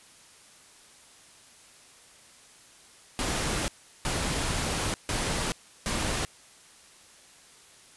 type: noise bursts at uneven times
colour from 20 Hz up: pink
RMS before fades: -29 dBFS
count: 4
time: 3.19-3.68 / 4.05-4.94 / 5.09-5.52 / 5.86-6.25 s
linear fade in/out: 0 ms
effects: white hiss -54 dBFS RMS until 7.96 s + resampled to 24000 Hz